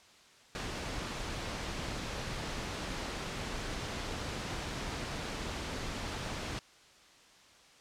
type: noise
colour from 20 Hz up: pink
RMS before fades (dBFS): -38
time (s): 0.55-6.59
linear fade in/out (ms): 0
effects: white hiss -59 dBFS RMS until 7.8 s + low-pass 6000 Hz 12 dB/octave